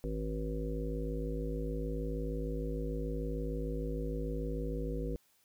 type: harmonic tone with a mistuned harmonic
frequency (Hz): 53.3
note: G#1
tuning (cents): +46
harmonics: 1 / 3 / 5 / 7 / 9 / 10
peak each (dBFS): -36 / -41 / -42 / -44 / -41 / -52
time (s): 0.04-5.16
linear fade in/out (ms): 0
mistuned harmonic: 10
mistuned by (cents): +19
effects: white hiss -70 dBFS RMS until 5.44 s